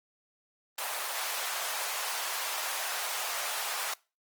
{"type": "high-pass noise", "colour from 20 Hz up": "pink", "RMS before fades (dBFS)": -34, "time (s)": [0.78, 3.94], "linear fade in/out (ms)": 5, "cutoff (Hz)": 670, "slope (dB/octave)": 24, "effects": ["noise-tail reverb RT60 0.3 s tail -23 dB re dry", "Opus 24 kbps"]}